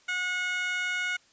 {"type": "tone with high-pass filter", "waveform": "15% pulse", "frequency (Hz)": 727, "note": "F#5", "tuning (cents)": -31, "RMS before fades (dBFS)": -30, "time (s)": [0.08, 1.17], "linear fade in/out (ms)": 10, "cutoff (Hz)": 1700, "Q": 3.7, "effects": ["white hiss -61 dBFS RMS until 1.32 s", "resampled to 16000 Hz"]}